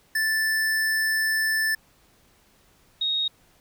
square / sine tone pair in turn, 1760 / 3750 Hz, A6 / A#7, 0 / +10 cents, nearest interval octave + minor second, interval 1310 cents, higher second, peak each -22 dBFS, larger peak neither, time 0.15-1.75 / 3.01-3.28 s, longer first, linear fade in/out 5 ms, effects pink hiss -60 dBFS RMS until 3.6 s

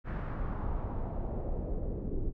brown noise with low-pass filter sweep, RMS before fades -34 dBFS, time 0.04-2.33 s, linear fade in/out 50 ms, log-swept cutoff 1700 to 360 Hz, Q 1.8, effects none

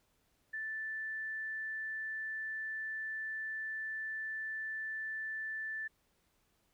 sine tone, 1760 Hz, A6, in tune, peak -37 dBFS, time 0.53-5.88 s, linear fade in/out 10 ms, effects pink hiss -75 dBFS RMS until 6.73 s

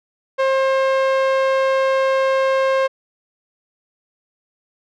sawtooth tone with low-pass filter, 533 Hz, C5, 32 cents sharp, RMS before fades -17 dBFS, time 0.38-2.88 s, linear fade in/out 20 ms, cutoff 2700 Hz, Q 0.5, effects none

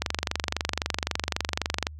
click train, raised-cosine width 0.2 ms, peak -7 dBFS, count 45, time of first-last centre 0.02-1.869 s, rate 23.8 Hz, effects added 76 Hz sine -39 dBFS peak until 1.99 s

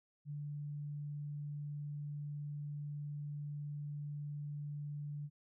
sine tone, 146.4 Hz, D3, 5 cents flat, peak -40 dBFS, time 0.25-5.3 s, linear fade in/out 50 ms, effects none

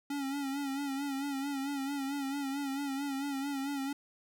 square tone with vibrato, 277.2 Hz, C#4, in tune, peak -34 dBFS, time 0.1-3.93 s, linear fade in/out 5 ms, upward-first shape sine, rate 4.5 Hz, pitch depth 57 cents each way, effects none

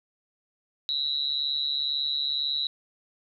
sine tone with amplitude modulation, 3904 Hz, B7, 21 cents flat, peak -21 dBFS, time 0.89-2.67 s, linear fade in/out 0 ms, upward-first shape sine, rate 142 Hz, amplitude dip 95%, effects none

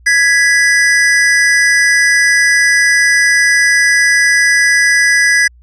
square tone pair together, 1667.4 / 1975.5 Hz, G#6 / B6, +6 / 0 cents, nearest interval minor third, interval 294 cents, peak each -11 dBFS, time 0.06-5.48 s, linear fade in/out 10 ms, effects added 60 Hz sine -40 dBFS peak until 5.62 s + resampled to 22050 Hz

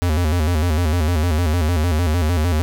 square tone with vibrato, 82.41 Hz, E2, in tune, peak -16 dBFS, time 0.02-2.62 s, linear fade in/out 0 ms, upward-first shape square, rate 6.6 Hz, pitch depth 120 cents each way, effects none

